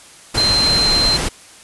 sine tone in noise, 4125 Hz, C8, 25 cents flat, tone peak -13 dBFS, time 0.37-1.17 s, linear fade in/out 10 ms, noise pink, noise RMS -20 dBFS, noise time 0.34-1.29 s, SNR +4 dB, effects white hiss -42 dBFS RMS until 1.63 s + resampled to 24000 Hz

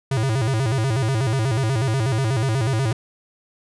square tone with vibrato, 122.1 Hz, B2, 19 cents flat, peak -19 dBFS, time 0.11-2.93 s, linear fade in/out 5 ms, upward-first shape square, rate 8.2 Hz, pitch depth 180 cents each way, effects resampled to 24000 Hz

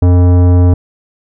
sine tone with tanh clipping, 89 Hz, F2, 33 cents sharp, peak -6 dBFS, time 0.02-0.74 s, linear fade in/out 5 ms, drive 16 dB, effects none

